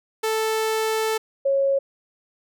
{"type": "tone pair in turn", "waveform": ["sawtooth", "sine"], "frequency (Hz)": [440, 548.9], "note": ["A4", "C#5"], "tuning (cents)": [0, -17], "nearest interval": "major third", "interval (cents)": 383, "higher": "second", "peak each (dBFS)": -17, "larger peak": "neither", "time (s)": [[0.23, 1.18], [1.45, 1.79]], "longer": "first", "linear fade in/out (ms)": 10, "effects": []}